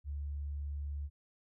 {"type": "tone", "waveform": "sine", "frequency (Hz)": 72, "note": "D2", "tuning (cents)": -34, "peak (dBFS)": -36, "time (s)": [0.04, 1.1], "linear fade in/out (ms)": 50, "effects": []}